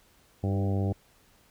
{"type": "harmonic tone with a mistuned harmonic", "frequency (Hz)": 98, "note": "G2", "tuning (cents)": 0, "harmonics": [1, 2, 3, 4, 5, 6, 7, 8], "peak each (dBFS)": [-26, -32, -36, -38, -40, -42, -43, -44], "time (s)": [0.43, 0.93], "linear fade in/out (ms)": 10, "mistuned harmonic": 3, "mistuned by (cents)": 17, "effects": ["pink hiss -62 dBFS RMS until 1.5 s"]}